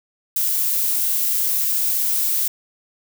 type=noise; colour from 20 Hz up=violet; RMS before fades=-20 dBFS; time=0.36-2.48 s; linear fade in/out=5 ms; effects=none